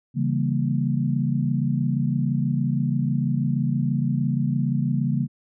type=chord; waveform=sine; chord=C# diminished seventh; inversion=none; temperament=equal; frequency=138.59 / 164.81 / 196 / 233.1 Hz; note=C#3 / E3 / G3 / Bb3; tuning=0 / 0 / 0 / 0 cents; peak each=-23 / -27 / -28 / -26 dBFS; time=0.14-5.28 s; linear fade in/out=50 ms; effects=none